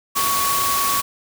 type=tone in noise; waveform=sine; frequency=1119 Hz; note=C#6; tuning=16 cents sharp; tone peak=-20 dBFS; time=0.15-1.02 s; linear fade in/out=20 ms; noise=white; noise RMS=-22 dBFS; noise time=0.15-1.02 s; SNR=-1 dB; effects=none